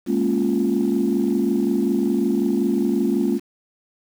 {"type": "chord", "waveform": "sine", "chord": "Bb minor seventh", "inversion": "third", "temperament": "equal", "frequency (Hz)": [207.7, 233.1, 277.2, 349.2], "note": ["Ab3", "Bb3", "Db4", "F4"], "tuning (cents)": [0, 0, 0, 0], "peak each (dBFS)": -22, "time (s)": [0.06, 3.4], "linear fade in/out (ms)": 50, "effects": ["tanh soft clip ceiling -10 dBFS", "7-bit"]}